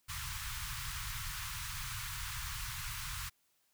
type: band-stop noise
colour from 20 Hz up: pink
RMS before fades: -41 dBFS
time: 0.08-3.3 s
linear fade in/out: 20 ms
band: 140 to 1000 Hz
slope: 48 dB/octave
effects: white hiss -75 dBFS RMS until 3.73 s